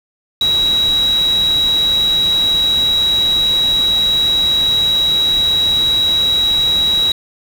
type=tone in noise; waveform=sine; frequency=3863 Hz; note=B7; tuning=39 cents flat; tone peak=-11 dBFS; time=0.41-7.12 s; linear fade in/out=2 ms; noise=pink; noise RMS=-28 dBFS; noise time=0.41-7.12 s; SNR=+14 dB; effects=none